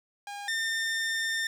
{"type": "tone pair in turn", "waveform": "sawtooth", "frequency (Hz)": [811, 1807], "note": ["G#5", "A6"], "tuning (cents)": [-41, 46], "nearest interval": "octave + major second", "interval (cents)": 1387, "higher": "second", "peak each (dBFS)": [-33, -24], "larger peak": "second", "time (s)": [[0.27, 0.48], [0.48, 1.47]], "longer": "second", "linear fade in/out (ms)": 2, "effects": ["low-pass 9000 Hz 12 dB/octave", "9-bit"]}